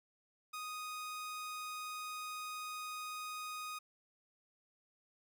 sawtooth tone, 1244.5 Hz, D#6, in tune, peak -38 dBFS, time 0.53-3.79 s, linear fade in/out 10 ms, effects none

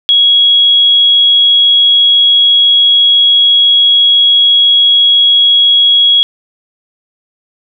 sine tone, 3322 Hz, G#7, in tune, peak -4 dBFS, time 0.09-6.23 s, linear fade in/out 0 ms, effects none

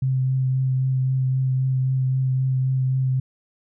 sine tone with vibrato, 130.81 Hz, C3, in tune, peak -18 dBFS, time 0.02-3.2 s, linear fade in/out 5 ms, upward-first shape triangle, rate 3.8 Hz, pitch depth 16 cents each way, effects none

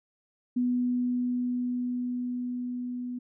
sine tone with level ramp, 246.9 Hz, B3, in tune, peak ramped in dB -23 to -32 dBFS, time 0.56-3.19 s, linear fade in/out 10 ms, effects none

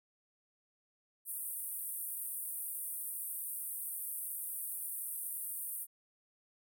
white band-pass noise, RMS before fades -41 dBFS, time 1.25-5.87 s, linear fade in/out 50 ms, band 8700 to 16000 Hz, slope 96 dB/octave, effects none

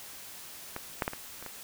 clicks, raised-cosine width 0.5 ms, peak -20 / -12 / -14 / -23 / -28 / -25 dBFS, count 6, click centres 0.764 / 1.022 / 1.079 / 1.134 / 1.426 / 1.463 s, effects white hiss -46 dBFS RMS until 1.63 s

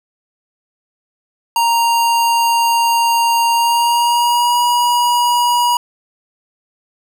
square tone with pitch glide, 932.3 to 964.6 Hz, A#5 to B5, 0 to -41 cents, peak -12 dBFS, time 1.56-5.77 s, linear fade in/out 2 ms, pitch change +59 cents, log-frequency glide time 3.52-4.59 s, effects none

